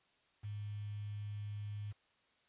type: tone with quantisation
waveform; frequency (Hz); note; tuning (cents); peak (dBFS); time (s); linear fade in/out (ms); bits
sine; 103.83; G#2; 0; -40; 0.43-1.93; 20; 10
effects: white hiss -73 dBFS RMS until 2.48 s + resampled to 8000 Hz